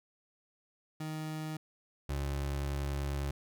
30% pulse tone pair in turn, 155.9 / 70.13 Hz, D#3 / C#2, +4 / +21 cents, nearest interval octave + major second, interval 1383 cents, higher first, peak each -34 / -30 dBFS, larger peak second, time 1-1.57 / 2.09-3.31 s, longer second, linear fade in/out 5 ms, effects none

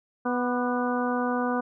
harmonic tone with a mistuned harmonic, 246.9 Hz, B3, in tune, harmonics 1 / 2 / 3 / 4 / 5 / 6, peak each -27 / -30 / -32 / -33 / -34 / -35 dBFS, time 0.25-1.61 s, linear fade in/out 10 ms, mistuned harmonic 5, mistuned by -36 cents, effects none

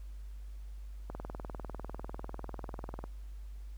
click train, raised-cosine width 1 ms, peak -27 dBFS, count 40, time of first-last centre 1.1-3.04 s, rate 20.1 Hz, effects added 50 Hz sine -42 dBFS peak until 3.77 s + pink hiss -67 dBFS RMS until 3.77 s

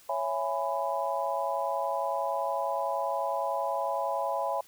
sine chord, C# minor seventh, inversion none, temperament just, 554.4 / 665.2 / 831.5 / 997.9 Hz, C#5 / E5 / G#5 / B5, 0 / +16 / +2 / +18 cents, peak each -33 dBFS, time 0.09-4.61 s, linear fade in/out 5 ms, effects white hiss -57 dBFS RMS until 4.67 s

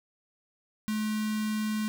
square tone with notch filter, 214.8 Hz, A3, 41 cents flat, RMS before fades -30 dBFS, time 0.88-1.88 s, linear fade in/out 0 ms, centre 630 Hz, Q 1, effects none

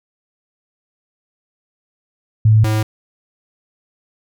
sine / square tone pair in turn, 109 / 108.38 Hz, A2 / A2, -16 / -26 cents, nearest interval unison, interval 10 cents, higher first, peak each -7 / -15 dBFS, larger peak first, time 2.45-2.64 / 2.64-2.83 s, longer neither, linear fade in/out 5 ms, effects none

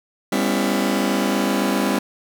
sawtooth chord, C# half-diminished seventh, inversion second, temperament just, 199.57 / 249.5 / 277.2 / 332.6 Hz, G3 / B3 / C#4 / E4, +31 / +18 / 0 / +16 cents, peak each -18 / -20 / -20 / -22 dBFS, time 0.32-1.99 s, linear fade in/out 5 ms, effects none

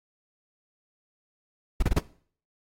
brown noise bursts, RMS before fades -20 dBFS, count 4, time 1.8-1.988 s, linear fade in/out 5 ms, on 26 ms, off 28 ms, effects noise-tail reverb RT60 0.5 s tail -20 dB re dry + AAC 48 kbps

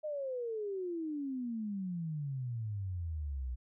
sine exponential sweep, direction down, 622.3 to 60 Hz, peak -35 dBFS, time 0.03-3.56 s, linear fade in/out 20 ms, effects none

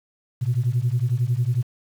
sine beating tone pair, 116.54 / 127.54 Hz, A#2 / C3, 0 / -44 cents, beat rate 11 Hz, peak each -21 dBFS, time 0.41-1.63 s, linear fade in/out 20 ms, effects tanh soft clip ceiling -13 dBFS + 8-bit

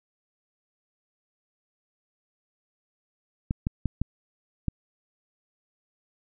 clicks, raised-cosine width 5 ms, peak -13 dBFS, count 5, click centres 3.509 / 3.669 / 3.857 / 4.016 / 4.683 s, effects none

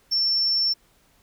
triangle tone, 5410 Hz, E8, 44 cents sharp, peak -16 dBFS, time 0.11-0.74 s, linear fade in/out 20 ms, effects tanh soft clip ceiling -17 dBFS + pink hiss -61 dBFS RMS until 1.22 s

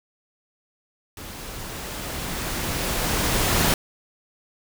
pink noise with level ramp, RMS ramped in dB -38 to -19 dBFS, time 1.17-3.74 s, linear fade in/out 2 ms, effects none

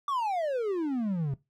triangle exponential sweep, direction down, 1174.7 to 130.81 Hz, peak -25 dBFS, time 0.08-1.34 s, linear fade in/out 2 ms, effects noise-tail reverb RT60 0.2 s tail -18 dB re dry

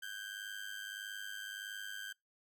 30% pulse ring-modulated tone, 1568 Hz, G6, in tune, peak -37 dBFS, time 0.02-2.13 s, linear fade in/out 10 ms, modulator 50.8 Hz, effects noise-tail reverb RT60 0.2 s tail -25 dB re dry

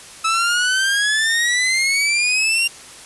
sawtooth exponential sweep, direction up, 1300 to 2794 Hz, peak -12 dBFS, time 0.24-2.68 s, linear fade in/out 10 ms, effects white hiss -39 dBFS RMS until 3.05 s + resampled to 24000 Hz

